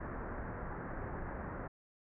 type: low-pass noise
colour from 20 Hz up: pink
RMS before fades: -42 dBFS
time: 0-1.68 s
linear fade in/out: 10 ms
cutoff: 1800 Hz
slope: 48 dB/octave
effects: none